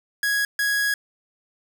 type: tone bursts at uneven times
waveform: 45% pulse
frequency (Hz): 1661.2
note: G#6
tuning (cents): 0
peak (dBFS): -20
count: 2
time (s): 0.23-0.45 / 0.59-0.94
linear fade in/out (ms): 2
effects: none